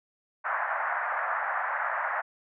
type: band-pass noise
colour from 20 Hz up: white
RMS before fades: -30 dBFS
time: 0.44-2.22 s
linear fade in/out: 20 ms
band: 640 to 1800 Hz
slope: 48 dB/octave
effects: none